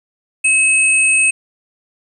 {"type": "tone pair together", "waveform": "sine", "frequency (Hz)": [2575, 8574], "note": ["E7", "C9"], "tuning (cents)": [-41, 41], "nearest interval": "octave + major sixth", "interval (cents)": 2082, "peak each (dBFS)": [-11, -15], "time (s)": [0.44, 1.31], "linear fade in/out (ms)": 10, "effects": ["8-bit"]}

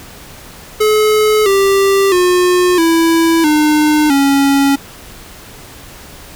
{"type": "tone with pitch steps", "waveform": "square", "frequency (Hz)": [428.1, 392.6, 360, 330.1, 302.7, 277.6], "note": ["A4", "G4", "F#4", "E4", "D#4", "C#4"], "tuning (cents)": [-47, 3, -47, 2, -48, 3], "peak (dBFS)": -9, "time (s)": [0.8, 4.76], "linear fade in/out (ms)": 10, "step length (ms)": 660, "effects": ["pink hiss -35 dBFS RMS until 6.35 s"]}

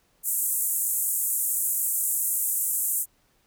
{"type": "band-pass noise", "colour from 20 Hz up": "white", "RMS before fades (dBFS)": -26, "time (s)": [0.23, 3.06], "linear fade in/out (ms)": 50, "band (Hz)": [7500, 15000], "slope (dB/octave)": 48, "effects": ["pink hiss -66 dBFS RMS until 3.46 s"]}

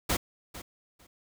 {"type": "noise with echo", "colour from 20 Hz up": "pink", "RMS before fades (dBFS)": -27, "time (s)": [0.09, 0.17], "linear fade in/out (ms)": 10, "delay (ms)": 450, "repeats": 2, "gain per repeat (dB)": -15, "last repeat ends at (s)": 1.07, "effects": []}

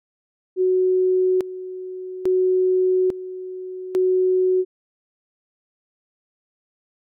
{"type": "tone with tremolo", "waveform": "sine", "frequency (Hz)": 370.3, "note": "F#4", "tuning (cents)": 1, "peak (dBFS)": -15, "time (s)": [0.56, 4.65], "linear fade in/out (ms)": 50, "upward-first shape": "square", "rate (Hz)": 0.59, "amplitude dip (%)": 80, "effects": []}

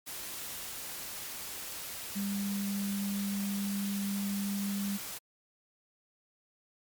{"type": "tone in noise", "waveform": "sine", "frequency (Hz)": 199.8, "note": "G3", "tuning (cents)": 33, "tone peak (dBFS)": -31, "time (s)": [2.15, 4.98], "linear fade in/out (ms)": 20, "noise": "white", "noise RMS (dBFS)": -41, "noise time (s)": [0.06, 5.19], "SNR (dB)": 7, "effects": ["MP3 96 kbps"]}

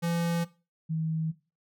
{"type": "tone pair in turn", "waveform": ["square", "sine"], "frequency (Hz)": [169.7, 159.86], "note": ["F3", "D#3"], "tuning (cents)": [-49, 47], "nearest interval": "minor second", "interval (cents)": 104, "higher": "first", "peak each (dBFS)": -27, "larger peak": "neither", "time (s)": [[0.02, 0.45], [0.89, 1.32]], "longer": "neither", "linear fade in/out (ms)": 20, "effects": ["noise-tail reverb RT60 0.3 s tail -17 dB re dry"]}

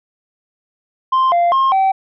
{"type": "tone with pitch steps", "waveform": "sine", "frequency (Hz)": [1047, 693, 1068, 770], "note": ["C6", "F5", "C6", "G5"], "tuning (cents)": [1, -14, 35, -31], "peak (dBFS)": -8, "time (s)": [1.12, 1.92], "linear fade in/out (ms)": 10, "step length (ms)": 200, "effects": ["tanh soft clip ceiling -10 dBFS"]}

